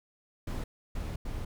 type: noise bursts at uneven times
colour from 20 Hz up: brown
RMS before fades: -35 dBFS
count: 3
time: 0.47-0.64 / 0.95-1.16 / 1.25-1.45 s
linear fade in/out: 5 ms
effects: none